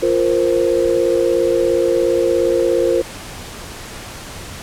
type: chord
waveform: sine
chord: F suspended fourth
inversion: none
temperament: equal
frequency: 349.2 / 466.2 / 523.3 Hz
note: F4 / Bb4 / C5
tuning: 0 / 0 / 0 cents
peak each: -17 dBFS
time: 0.02-3.02 s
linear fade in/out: 10 ms
effects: pink hiss -32 dBFS RMS until 4.62 s + low-pass 11000 Hz 12 dB/octave